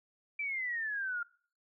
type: exponential sweep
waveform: sine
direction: down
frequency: 2349 to 1393 Hz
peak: -33 dBFS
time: 0.39-1.23 s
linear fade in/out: 5 ms
effects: noise-tail reverb RT60 0.5 s tail -24 dB re dry